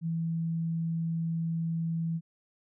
sine tone, 164.81 Hz, E3, in tune, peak -28 dBFS, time 0.01-2.21 s, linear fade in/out 50 ms, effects none

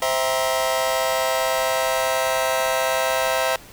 sawtooth chord, C dominant seventh, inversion none, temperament just, 523.3 / 654.1 / 784.9 / 941.9 Hz, C5 / E5 / G5 / Bb5, 0 / -14 / +2 / +18 cents, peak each -20 / -19 / -25 / -23 dBFS, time 0.02-3.56 s, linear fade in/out 2 ms, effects pink hiss -44 dBFS RMS until 3.72 s

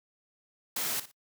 white noise with echo, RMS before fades -32 dBFS, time 0.76-1 s, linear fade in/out 5 ms, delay 58 ms, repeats 2, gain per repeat -13 dB, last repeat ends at 1.116 s, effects noise-tail reverb RT60 0.1 s tail -26 dB re dry + high-pass 100 Hz 12 dB/octave

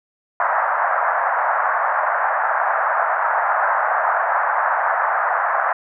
pink band-pass noise, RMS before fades -19 dBFS, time 0.4-5.73 s, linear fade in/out 2 ms, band 650 to 1700 Hz, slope 48 dB/octave, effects none

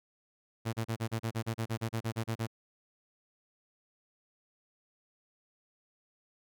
sawtooth tone bursts, 113.5 Hz, A#2, 46 cents flat, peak -27 dBFS, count 16, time 0.65-2.472 s, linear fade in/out 20 ms, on 82 ms, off 34 ms, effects none

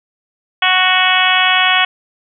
harmonic tone, 370 Hz, F#4, in tune, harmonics 2 / 3 / 4 / 5 / 6 / 7 / 8 / 9, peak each -18 / -18 / -18 / -18 / -18 / -18 / -18 / -18 dBFS, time 0.62-1.85 s, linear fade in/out 5 ms, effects none

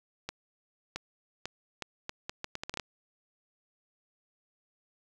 accelerating click train, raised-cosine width 0.2 ms, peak -18 dBFS, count 13, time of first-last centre 0.29-2.797 s, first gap 670 ms, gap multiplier 0.74, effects 10-bit

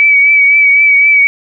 sine tone with vibrato, 2281 Hz, C#7, 49 cents sharp, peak -4 dBFS, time 0-1.27 s, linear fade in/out 0 ms, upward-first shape triangle, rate 3.9 Hz, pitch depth 36 cents each way, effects none

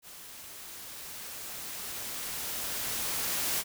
white noise with level ramp, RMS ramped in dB -48 to -30 dBFS, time 0.02-3.64 s, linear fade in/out 50 ms, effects none

